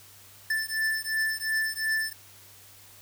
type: beating tone pair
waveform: square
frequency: 1760 / 1762.8 Hz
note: A6 / A6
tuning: 0 / +3 cents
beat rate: 2.8 Hz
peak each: -30 dBFS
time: 0.5-2.13 s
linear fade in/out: 5 ms
effects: added 98 Hz sine -59 dBFS peak until 3.01 s + white hiss -52 dBFS RMS until 3.01 s